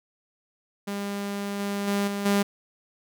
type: tone with level steps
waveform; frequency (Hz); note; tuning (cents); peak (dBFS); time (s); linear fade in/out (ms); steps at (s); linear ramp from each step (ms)
sawtooth; 201.2; G3; +45; -25 / -23 / -19 / -24 / -16; 0.87-2.43; 10; 1.59 / 1.87 / 2.07 / 2.25; 10
effects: none